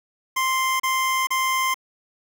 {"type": "tone bursts", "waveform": "25% pulse", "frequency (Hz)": 1046.5, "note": "C6", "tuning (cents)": 0, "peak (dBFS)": -16, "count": 3, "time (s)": [0.36, 1.744], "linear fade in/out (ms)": 10, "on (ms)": 440, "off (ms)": 32, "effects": ["7-bit"]}